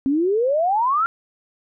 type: exponential sweep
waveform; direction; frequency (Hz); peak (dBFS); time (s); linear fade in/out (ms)
sine; up; 261.6 to 1398; -16; 0.06-1.06; 0
effects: none